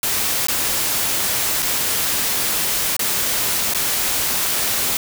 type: noise with dropouts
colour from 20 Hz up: white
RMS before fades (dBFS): -20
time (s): 0.03-4.97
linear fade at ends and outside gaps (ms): 1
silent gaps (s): 0.47-0.484 / 1.622-1.626 / 2.966-2.993 / 3.737-3.747
effects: none